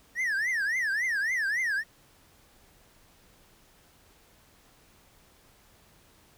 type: tone with vibrato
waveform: triangle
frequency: 1809 Hz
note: A6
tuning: 48 cents sharp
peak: -24 dBFS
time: 0.15-1.84 s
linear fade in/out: 50 ms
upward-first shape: triangle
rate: 3.6 Hz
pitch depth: 280 cents each way
effects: pink hiss -60 dBFS RMS until 6.37 s